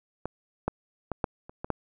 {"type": "clicks", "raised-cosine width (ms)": 1, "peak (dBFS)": [-17, -12, -16, -11, -29, -20, -12], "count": 7, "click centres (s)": [0.256, 0.68, 1.117, 1.242, 1.495, 1.645, 1.703], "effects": []}